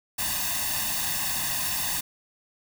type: noise with comb filter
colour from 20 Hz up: white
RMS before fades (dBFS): -28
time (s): 0.18-2.01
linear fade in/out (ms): 10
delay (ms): 1.1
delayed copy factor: +0.9
effects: none